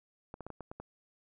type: clicks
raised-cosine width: 1 ms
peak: -29 dBFS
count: 7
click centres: 0.341 / 0.407 / 0.466 / 0.503 / 0.607 / 0.715 / 0.8 s
effects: none